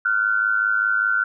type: tone pair together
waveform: sine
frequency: 1396.9 / 1502 Hz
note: F6 / F#6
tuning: 0 / +26 cents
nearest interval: minor second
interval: 126 cents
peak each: -20 dBFS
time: 0.05-1.24 s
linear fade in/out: 5 ms
effects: none